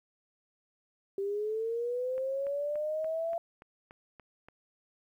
sine linear sweep, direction up, 390 to 678 Hz, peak -30 dBFS, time 1.18-3.38 s, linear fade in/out 2 ms
click train, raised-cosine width 0.5 ms, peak -35 dBFS, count 9, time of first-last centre 2.18-4.485 s, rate 3.47 Hz
effects 11-bit

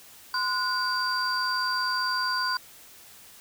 sine tone cluster, 1030 / 1458 / 4715 Hz, C6 / F#6 / D8, -28 / -26 / +6 cents, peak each -28 dBFS, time 0.34-2.57 s, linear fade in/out 2 ms, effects tanh soft clip ceiling -18 dBFS + white hiss -50 dBFS RMS until 3.4 s

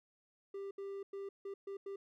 triangle tone bursts at uneven times, 395 Hz, G4, 13 cents sharp, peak -39 dBFS, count 6, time 0.54-0.71 / 0.78-1.03 / 1.13-1.29 / 1.45-1.54 / 1.67-1.77 / 1.86-1.96 s, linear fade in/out 5 ms, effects none

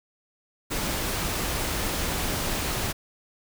pink noise, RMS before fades -28 dBFS, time 0.7-2.93 s, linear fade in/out 20 ms, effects none

